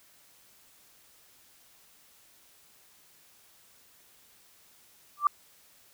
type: tone with exponential growth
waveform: sine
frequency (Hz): 1174.7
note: D6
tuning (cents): 0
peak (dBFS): -15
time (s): 5.17-5.27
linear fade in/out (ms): 2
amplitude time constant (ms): 20
effects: white hiss -60 dBFS RMS until 5.93 s